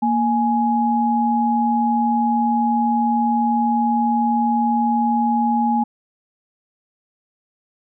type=tone pair together; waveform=sine; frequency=233.1 / 835.7 Hz; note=A#3 / G#5; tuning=0 / +11 cents; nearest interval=octave + minor seventh; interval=2211 cents; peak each=-18 / -18 dBFS; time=0.02-5.84 s; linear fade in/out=10 ms; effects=none